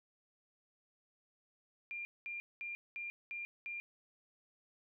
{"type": "tone bursts", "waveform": "sine", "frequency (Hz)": 2395, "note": "D7", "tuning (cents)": 33, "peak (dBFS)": -40, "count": 6, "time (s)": [1.91, 3.8], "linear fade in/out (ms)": 0, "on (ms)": 140, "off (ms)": 210, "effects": []}